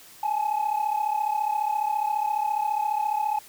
sine tone pair together, 830.6 / 865.2 Hz, G#5 / A5, 0 / -29 cents, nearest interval minor second, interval 71 cents, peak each -24 / -24 dBFS, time 0.23-3.39 s, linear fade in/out 5 ms, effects tanh soft clip ceiling -19 dBFS + white hiss -49 dBFS RMS until 3.48 s

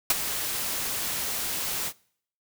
white noise with ADSR envelope, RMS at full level -19 dBFS, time 0.1-1.93 s, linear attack 3 ms, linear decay 29 ms, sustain -11 dB, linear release 61 ms, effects noise-tail reverb RT60 0.6 s tail -24 dB re dry

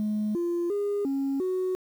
sine tone with pitch steps, 211.8 / 345.3 / 407.6 / 273.8 / 370.5 Hz, G#3 / F4 / G#4 / C#4 / F#4, +34 / -20 / -32 / -21 / +2 cents, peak -23 dBFS, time 0-1.75 s, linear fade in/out 0 ms, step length 350 ms, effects tanh soft clip ceiling -23 dBFS + 9-bit

